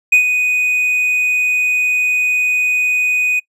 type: tone with ADSR envelope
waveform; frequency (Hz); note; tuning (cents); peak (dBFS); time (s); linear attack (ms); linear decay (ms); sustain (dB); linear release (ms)
triangle; 2489; D#7; 0; -3; 0.12-3.4; 8; 100; -8; 14
effects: noise-tail reverb RT60 0.1 s tail -23 dB re dry + resampled to 32000 Hz